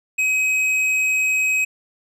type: tone with hard clipping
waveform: sine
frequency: 2535 Hz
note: D#7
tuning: 32 cents sharp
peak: -18 dBFS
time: 0.18-1.65 s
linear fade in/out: 10 ms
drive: 7 dB
effects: none